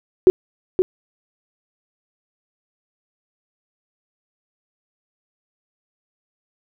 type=tone with echo; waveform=sine; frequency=370 Hz; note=F#4; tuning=in tune; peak=-5 dBFS; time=0.27-0.3 s; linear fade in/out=0 ms; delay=520 ms; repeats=1; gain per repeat=-7 dB; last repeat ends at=0.82 s; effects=none